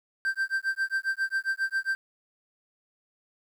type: tone with tremolo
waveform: triangle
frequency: 1568 Hz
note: G6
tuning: in tune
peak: -21 dBFS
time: 0.25-1.95 s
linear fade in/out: 0 ms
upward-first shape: sine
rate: 7.4 Hz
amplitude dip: 100%
effects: 10-bit